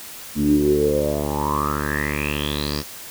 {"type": "tone with low-pass filter sweep", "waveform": "10% pulse", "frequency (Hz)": 73.42, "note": "D2", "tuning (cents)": 0, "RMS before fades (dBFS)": -21, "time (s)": [0.35, 2.84], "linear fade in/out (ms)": 50, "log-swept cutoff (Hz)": [240, 5300], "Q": 9.8, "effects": ["white hiss -37 dBFS RMS until 3.1 s"]}